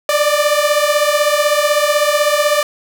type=beating tone pair; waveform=sawtooth; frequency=584 / 600 Hz; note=D5 / D5; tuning=-10 / +37 cents; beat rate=16 Hz; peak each=-11 dBFS; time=0.09-2.63 s; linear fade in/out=2 ms; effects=none